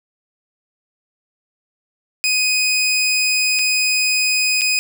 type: tone with dropouts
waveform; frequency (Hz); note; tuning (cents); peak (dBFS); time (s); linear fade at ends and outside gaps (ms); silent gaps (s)
20% pulse; 2500; D#7; +8; -10; 2.24-4.79; 0; 3.589-3.592 / 4.611-4.617
effects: none